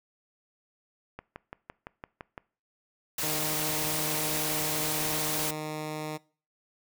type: click train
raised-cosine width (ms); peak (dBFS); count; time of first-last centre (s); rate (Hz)
0.5; -24; 8; 1.19-2.378; 5.89
type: noise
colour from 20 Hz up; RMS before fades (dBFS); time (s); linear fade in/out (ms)
white; -31; 3.18-5.51; 5
type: tone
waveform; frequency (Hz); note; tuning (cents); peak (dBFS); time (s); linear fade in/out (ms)
10% pulse; 153.9; D#3; -19; -25; 3.22-6.18; 20
effects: noise-tail reverb RT60 0.4 s tail -22 dB re dry